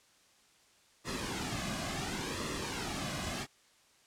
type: noise with flanger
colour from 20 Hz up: pink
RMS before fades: -37 dBFS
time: 1.04-3.47 s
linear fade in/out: 50 ms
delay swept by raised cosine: 1.3 to 2.23 ms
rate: 0.7 Hz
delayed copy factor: -0.65
effects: white hiss -65 dBFS RMS until 4.06 s + low-pass 8000 Hz 12 dB/octave